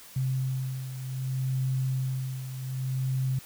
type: beating tone pair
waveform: sine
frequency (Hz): 130.81 / 131.45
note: C3 / C3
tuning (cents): 0 / +8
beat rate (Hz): 0.64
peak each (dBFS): -28 / -34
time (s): 0.16-3.39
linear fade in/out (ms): 5
effects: white hiss -49 dBFS RMS until 3.45 s